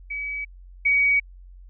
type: tone pair in turn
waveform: sine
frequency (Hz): 2279 / 2259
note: C#7 / C#7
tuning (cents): +47 / +32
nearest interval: unison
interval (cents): 15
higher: first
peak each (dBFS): -27 / -16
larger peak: second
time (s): 0.1-0.45 / 0.85-1.2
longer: neither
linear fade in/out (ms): 10
effects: added 45 Hz sine -42 dBFS peak until 1.69 s